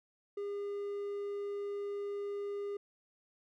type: tone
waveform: triangle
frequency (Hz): 405.3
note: G#4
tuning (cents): -42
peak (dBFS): -34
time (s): 0.37-2.77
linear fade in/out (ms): 5
effects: none